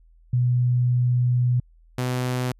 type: tone pair in turn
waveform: sine / sawtooth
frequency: 123.47 / 125.92 Hz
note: B2 / B2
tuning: 0 / +34 cents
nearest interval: unison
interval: 34 cents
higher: second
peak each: -17 / -19 dBFS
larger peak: first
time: 0.33-1.6 / 1.98-2.52 s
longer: first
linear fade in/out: 5 ms
effects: added 41 Hz sine -51 dBFS peak until 2.59 s + resampled to 32000 Hz